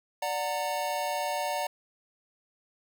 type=chord; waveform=square; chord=D augmented; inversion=none; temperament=just; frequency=587.3 / 734.2 / 917.7 Hz; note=D5 / F#5 / A#5; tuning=0 / -14 / -27 cents; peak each=-34 dBFS; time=0.22-1.67 s; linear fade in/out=5 ms; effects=none